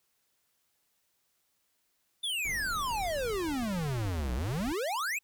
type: exponential two-way sweep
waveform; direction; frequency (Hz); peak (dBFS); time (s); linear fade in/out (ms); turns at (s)
square; down then up; 3597 to 58.3 to 2660; -31; 2.23-5.19; 10; 4.34
type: noise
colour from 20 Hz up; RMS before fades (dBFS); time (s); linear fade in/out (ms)
brown; -43; 2.45-4.72; 0
effects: white hiss -75 dBFS RMS until 5.23 s